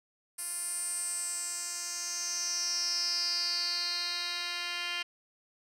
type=tone with band-pass filter sweep; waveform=10% pulse; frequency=349.2 Hz; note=F4; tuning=in tune; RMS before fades=-34 dBFS; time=0.38-5.03 s; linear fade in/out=10 ms; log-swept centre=10000 to 3200 Hz; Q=7.2; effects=none